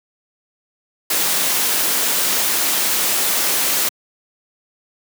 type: noise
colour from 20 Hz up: white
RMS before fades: -18 dBFS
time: 1.1-3.89 s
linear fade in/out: 5 ms
effects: high-pass 200 Hz 12 dB/octave